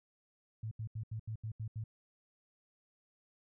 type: tone bursts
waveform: sine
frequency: 110 Hz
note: A2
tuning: in tune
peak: -37 dBFS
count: 8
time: 0.63-1.84 s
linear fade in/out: 5 ms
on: 83 ms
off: 78 ms
effects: none